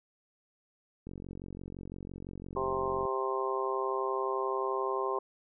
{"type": "click train", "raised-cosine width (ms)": 3, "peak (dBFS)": -30, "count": 92, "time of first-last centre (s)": [1.07, 3.053], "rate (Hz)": 45.9}
{"type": "harmonic tone", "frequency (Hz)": 131.5, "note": "C3", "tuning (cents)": 9, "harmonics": [3, 4, 5, 6, 7, 8], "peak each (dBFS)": [-33, -38, -41, -41, -39, -34], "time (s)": [2.56, 5.19], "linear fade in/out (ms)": 5}
{"effects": []}